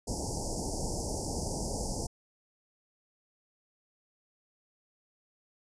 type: band-stop noise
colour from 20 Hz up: pink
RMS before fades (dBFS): -34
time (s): 0.07-2.07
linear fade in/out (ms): 10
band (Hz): 910 to 4800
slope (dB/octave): 96
effects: resampled to 22050 Hz